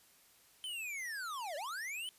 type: linear two-way sweep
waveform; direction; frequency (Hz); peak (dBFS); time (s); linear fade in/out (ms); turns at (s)
square; down then up; 3104 to 551 to 3104; -40; 0.64-2.09; 0; 1.56
effects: white hiss -65 dBFS RMS until 2.18 s + resampled to 32000 Hz